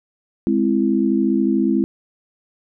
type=chord; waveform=sine; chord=Ab augmented; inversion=none; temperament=equal with one note detuned; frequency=207.7 / 261.6 / 332.5 Hz; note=Ab3 / C4 / E4; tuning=0 / 0 / +15 cents; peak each=-19 dBFS; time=0.47-1.84 s; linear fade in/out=0 ms; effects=none